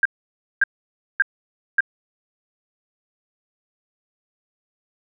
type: tone bursts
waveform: sine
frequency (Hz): 1600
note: G6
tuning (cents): +35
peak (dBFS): -12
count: 4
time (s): 0.03-1.806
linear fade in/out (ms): 2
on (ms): 24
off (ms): 560
effects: none